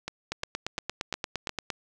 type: two click trains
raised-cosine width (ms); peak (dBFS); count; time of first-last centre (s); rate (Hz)
0.2; -13 / -16; 13 / 5; 0.32-1.702 / 0.08-1.493; 8.68 / 2.83
effects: none